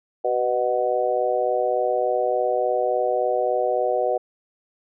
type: harmonic tone with a mistuned harmonic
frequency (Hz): 123.47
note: B2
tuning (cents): 0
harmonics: 3 / 4 / 5 / 6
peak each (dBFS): -28 / -23 / -24 / -25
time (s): 0.24-4.18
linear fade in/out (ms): 10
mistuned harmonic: 3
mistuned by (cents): +34
effects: none